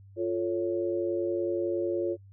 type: chord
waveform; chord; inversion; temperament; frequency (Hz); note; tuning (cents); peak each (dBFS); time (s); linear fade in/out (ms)
sine; F augmented; none; equal with one note detuned; 349.2 / 440 / 556.6; F4 / A4 / C#5; 0 / 0 / +7; -28 / -34 / -32; 0.16-2.17; 50
effects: noise-tail reverb RT60 0.1 s tail -24 dB re dry + added 98 Hz sine -49 dBFS peak until 2.32 s